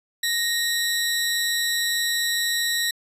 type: tone pair together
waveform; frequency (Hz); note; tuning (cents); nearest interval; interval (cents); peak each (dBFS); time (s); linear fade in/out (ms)
sawtooth; 1864.7 / 3951; A#6 / B7; 0 / 0; octave + minor second; 1300; -21; 0.23-2.91; 5
effects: resampled to 32000 Hz